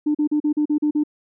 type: tone bursts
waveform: sine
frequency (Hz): 299.1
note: D4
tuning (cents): +32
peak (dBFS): -15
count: 8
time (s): 0.06-1.037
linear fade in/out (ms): 10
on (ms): 88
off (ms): 39
effects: tanh soft clip ceiling -12 dBFS